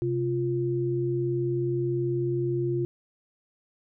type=tone pair together; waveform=sine; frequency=130.62 / 349.2 Hz; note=C3 / F4; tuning=-3 / 0 cents; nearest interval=octave + perfect fourth; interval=1703 cents; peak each=-28 / -26 dBFS; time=0.02-2.85 s; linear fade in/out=0 ms; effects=none